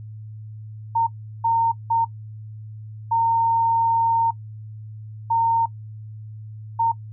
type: tone bursts at uneven times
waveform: sine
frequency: 916 Hz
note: A#5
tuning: 31 cents flat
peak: -16 dBFS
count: 6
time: 0.95-1.07 / 1.44-1.72 / 1.9-2.05 / 3.11-4.31 / 5.3-5.66 / 6.79-6.92 s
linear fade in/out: 10 ms
effects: noise-tail reverb RT60 0.1 s tail -21 dB re dry + added 108 Hz sine -34 dBFS peak until 7.12 s